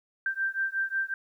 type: beating tone pair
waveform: sine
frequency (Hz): 1568 / 1573.5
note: G6 / G6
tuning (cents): 0 / +6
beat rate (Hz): 5.5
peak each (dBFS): -30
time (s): 0.26-1.14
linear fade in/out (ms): 2
effects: 11-bit